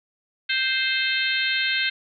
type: harmonic tone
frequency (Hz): 523.3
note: C5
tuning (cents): 0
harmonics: 3 / 4 / 5 / 6 / 7 / 8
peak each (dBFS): -26 / -27 / -28 / -29 / -29 / -30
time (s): 0.49-1.9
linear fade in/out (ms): 10
effects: none